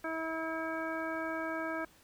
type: harmonic tone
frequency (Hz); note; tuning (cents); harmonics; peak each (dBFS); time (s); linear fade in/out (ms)
322.9; E4; -36; 1 / 2 / 3 / 4 / 5 / 7; -39 / -39 / -44 / -42 / -40 / -47; 0.04-1.85; 5
effects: pink hiss -62 dBFS RMS until 2.03 s